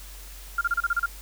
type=tone bursts; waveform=sine; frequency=1396.9 Hz; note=F6; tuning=in tune; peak=-20 dBFS; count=8; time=0.58-1.06 s; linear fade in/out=5 ms; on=32 ms; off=32 ms; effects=added 47 Hz sine -41 dBFS peak until 1.21 s + white hiss -46 dBFS RMS until 1.21 s